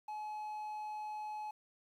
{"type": "tone with quantisation", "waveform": "triangle", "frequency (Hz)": 850, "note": "G#5", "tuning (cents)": 40, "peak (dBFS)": -38, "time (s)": [0.08, 1.51], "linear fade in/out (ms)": 5, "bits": 11, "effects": []}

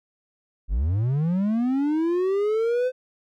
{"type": "linear sweep", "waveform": "triangle", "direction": "up", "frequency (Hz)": [41.2, 516], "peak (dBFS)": -18, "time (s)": [0.68, 2.92], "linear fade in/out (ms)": 50, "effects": []}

